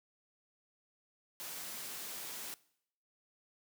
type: high-pass noise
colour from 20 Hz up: white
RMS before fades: -44 dBFS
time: 1.4-2.54 s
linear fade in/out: 0 ms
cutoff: 150 Hz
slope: 12 dB/octave
effects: noise-tail reverb RT60 0.7 s tail -21 dB re dry